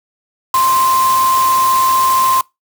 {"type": "tone in noise", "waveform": "sine", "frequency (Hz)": 1046.5, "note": "C6", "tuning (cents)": 0, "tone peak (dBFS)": -10, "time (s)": [0.54, 2.41], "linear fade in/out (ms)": 2, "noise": "white", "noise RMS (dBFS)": -22, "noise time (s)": [0.54, 2.41], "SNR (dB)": 9, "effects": ["noise-tail reverb RT60 0.2 s tail -24 dB re dry"]}